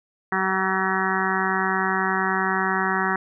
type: harmonic tone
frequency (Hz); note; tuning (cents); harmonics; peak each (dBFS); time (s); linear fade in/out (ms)
189.7; F#3; +43; 1 / 2 / 4 / 5 / 6 / 7 / 8 / 9 / 10; -29 / -29 / -29 / -29 / -29 / -29 / -29 / -29 / -29; 0.32-3.16; 2
effects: none